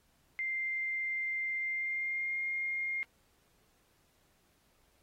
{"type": "tone with pitch glide", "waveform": "sine", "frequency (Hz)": [2094, 2126], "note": ["C7", "C7"], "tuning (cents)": [1, 27], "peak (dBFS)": -32, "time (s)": [0.39, 3.03], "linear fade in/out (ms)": 0, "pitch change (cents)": 26, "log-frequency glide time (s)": [1.57, 2.4], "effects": ["pink hiss -71 dBFS RMS until 5.02 s", "AAC 48 kbps"]}